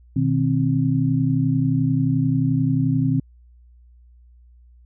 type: tone cluster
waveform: sine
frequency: 124.4 / 155.8 / 264.5 Hz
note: B2 / D#3 / C4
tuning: +13 / +3 / +19 cents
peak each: -21 dBFS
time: 0.16-3.2 s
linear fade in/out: 5 ms
effects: added 60 Hz sine -47 dBFS peak until 4.85 s